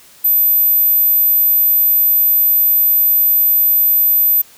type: tone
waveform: sine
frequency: 13690 Hz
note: A9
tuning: 49 cents flat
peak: -9 dBFS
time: 0.24-4.42 s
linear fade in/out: 10 ms
effects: white hiss -44 dBFS RMS until 4.57 s